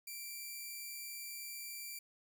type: tone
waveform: 5% pulse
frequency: 2349 Hz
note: D7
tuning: in tune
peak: -34 dBFS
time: 0.07-1.99 s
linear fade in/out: 5 ms
effects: none